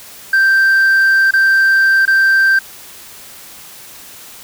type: tone with dropouts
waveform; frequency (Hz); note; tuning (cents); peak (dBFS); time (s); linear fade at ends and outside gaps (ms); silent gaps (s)
sine; 1568; G6; 0; -5; 0.33-2.59; 5; 1.309-1.336 / 2.054-2.077
effects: tanh soft clip ceiling -7 dBFS + white hiss -36 dBFS RMS until 4.43 s